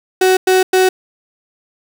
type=tone bursts; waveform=35% pulse; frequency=373.6 Hz; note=F#4; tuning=17 cents sharp; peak=-7 dBFS; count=3; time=0.21-0.89 s; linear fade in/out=5 ms; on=160 ms; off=100 ms; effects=none